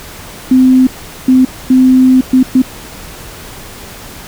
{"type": "tone bursts at uneven times", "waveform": "sine", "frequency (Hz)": 257.8, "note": "C4", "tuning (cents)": -26, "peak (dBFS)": -3, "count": 5, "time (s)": [[0.51, 0.87], [1.28, 1.45], [1.7, 2.21], [2.33, 2.43], [2.55, 2.62]], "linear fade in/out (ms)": 5, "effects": ["pink hiss -30 dBFS RMS until 4.27 s"]}